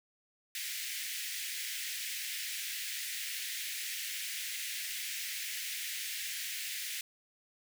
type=high-pass noise; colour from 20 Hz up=pink; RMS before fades=-39 dBFS; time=0.55-7.01 s; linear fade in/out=2 ms; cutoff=1800 Hz; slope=48 dB/octave; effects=none